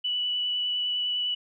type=tone with vibrato; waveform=sine; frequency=2960 Hz; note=F#7; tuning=in tune; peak=-25 dBFS; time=0.04-1.35 s; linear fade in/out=10 ms; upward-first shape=sine; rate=9.9 Hz; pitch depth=10 cents each way; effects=none

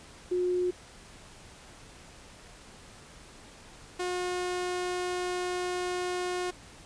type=tone pair in turn; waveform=sine / sawtooth; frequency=360 / 360 Hz; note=F#4 / F#4; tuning=-47 / -47 cents; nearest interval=unison; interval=0 cents; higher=neither; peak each=-25 / -26 dBFS; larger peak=first; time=0.31-0.71 / 3.99-6.51 s; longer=second; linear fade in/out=10 ms; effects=pink hiss -51 dBFS RMS until 6.85 s + resampled to 22050 Hz

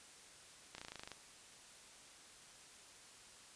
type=slowing click train; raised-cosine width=0.2 ms; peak=-30 dBFS; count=11; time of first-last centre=0.75-1.117 s; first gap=32 ms; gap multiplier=1.03; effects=white hiss -59 dBFS RMS until 3.55 s + resampled to 22050 Hz

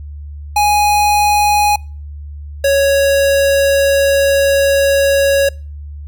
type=tone pair in turn; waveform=square; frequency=830.6 / 554.4 Hz; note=G#5 / C#5; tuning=0 / 0 cents; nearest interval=perfect fifth; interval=700 cents; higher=first; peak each=-10 dBFS; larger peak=neither; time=0.56-1.76 / 2.64-5.49 s; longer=second; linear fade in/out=5 ms; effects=noise-tail reverb RT60 0.4 s tail -26 dB re dry + added 73 Hz sine -26 dBFS peak until 6.07 s

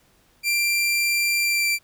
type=tone with pitch glide; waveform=sawtooth; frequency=2367 to 2349 Hz; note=D7 to D7; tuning=+13 to 0 cents; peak=-16 dBFS; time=0.43-1.79 s; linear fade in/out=50 ms; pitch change=-13 cents; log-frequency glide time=1.41-1.67 s; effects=pink hiss -60 dBFS RMS until 1.83 s

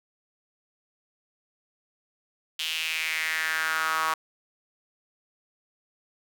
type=tone with high-pass filter sweep; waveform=sawtooth; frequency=159.4 Hz; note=D#3; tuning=42 cents sharp; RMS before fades=-28 dBFS; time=2.59-4.14 s; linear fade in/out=5 ms; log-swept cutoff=3100 to 1100 Hz; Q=4.2; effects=none

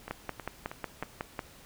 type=two click trains; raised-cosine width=0.5 ms; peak=-24 / -18 dBFS; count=4 / 8; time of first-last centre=0.08-1.032 / 0.11-1.392 s; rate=3.15 / 5.46 Hz; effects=pink hiss -54 dBFS RMS until 1.65 s

